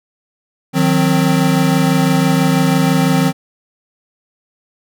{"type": "chord", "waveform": "square", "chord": "C diminished", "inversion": "first", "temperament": "equal with one note detuned", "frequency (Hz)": [155.56, 181.61, 261.6], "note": ["Eb3", "Gb3", "C4"], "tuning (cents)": [0, -32, 0], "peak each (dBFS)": -16, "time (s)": [0.73, 3.33], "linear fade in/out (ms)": 50, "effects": []}